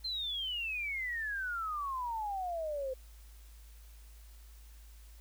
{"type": "exponential sweep", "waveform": "sine", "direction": "down", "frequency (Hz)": [4186, 510], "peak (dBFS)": -34, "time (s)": [0.04, 2.94], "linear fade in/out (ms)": 10, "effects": ["added 54 Hz sine -51 dBFS peak until 5.2 s", "white hiss -63 dBFS RMS until 5.2 s"]}